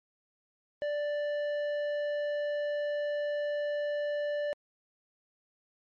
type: tone with tanh clipping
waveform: sine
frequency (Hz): 587.3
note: D5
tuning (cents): 0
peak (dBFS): -31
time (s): 0.82-4.53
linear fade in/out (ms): 0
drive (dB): 10
effects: MP3 48 kbps